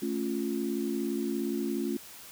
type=chord; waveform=sine; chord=A augmented; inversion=none; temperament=equal; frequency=220 / 277.2 / 349.2 Hz; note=A3 / C#4 / E#4; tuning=0 / 0 / 0 cents; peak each=-33 dBFS; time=0.02-1.97 s; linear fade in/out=5 ms; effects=white hiss -48 dBFS RMS until 2.31 s